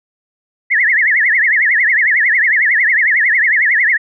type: tone with vibrato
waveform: sine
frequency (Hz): 1914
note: A#6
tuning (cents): +45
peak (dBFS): -9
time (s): 0.7-3.98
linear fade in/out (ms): 20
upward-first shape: triangle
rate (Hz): 11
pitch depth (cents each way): 250
effects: none